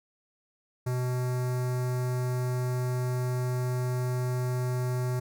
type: tone with notch filter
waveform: square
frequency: 125.4 Hz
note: B2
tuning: 27 cents sharp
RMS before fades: -29 dBFS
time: 0.86-5.2 s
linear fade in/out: 10 ms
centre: 3100 Hz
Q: 0.76
effects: none